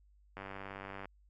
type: click train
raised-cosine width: 0.5 ms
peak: -29 dBFS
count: 68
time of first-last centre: 0.37-1.056 s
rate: 97.7 Hz
effects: added 50 Hz sine -62 dBFS peak until 1.29 s